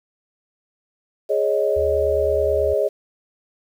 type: chord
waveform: sine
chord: Ab suspended fourth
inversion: none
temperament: just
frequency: 415.3 / 553.7 / 623 Hz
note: Ab4 / Db5 / Eb5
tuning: 0 / -2 / +2 cents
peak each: -21 dBFS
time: 1.29-2.89 s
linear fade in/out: 20 ms
type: tone with pitch glide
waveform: sine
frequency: 76.6 to 76.11 Hz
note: D#2 to D#2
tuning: -27 to -38 cents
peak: -27 dBFS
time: 1.76-2.74 s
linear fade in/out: 10 ms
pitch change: -11 cents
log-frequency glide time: 1.95-2.18 s
effects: 8-bit